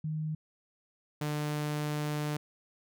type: tone pair in turn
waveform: sine / sawtooth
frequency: 155.4 / 149.41 Hz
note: D#3 / D3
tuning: -2 / +30 cents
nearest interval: minor second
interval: 68 cents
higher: first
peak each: -31 / -27 dBFS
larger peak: second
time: 0.04-0.35 / 1.21-2.37 s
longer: second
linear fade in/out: 5 ms
effects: none